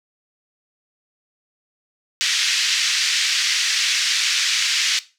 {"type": "band-pass noise", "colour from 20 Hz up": "white", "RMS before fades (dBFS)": -20, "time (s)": [2.21, 4.99], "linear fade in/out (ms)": 0, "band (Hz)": [1800, 5800], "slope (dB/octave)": 24, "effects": ["noise-tail reverb RT60 0.3 s tail -17 dB re dry"]}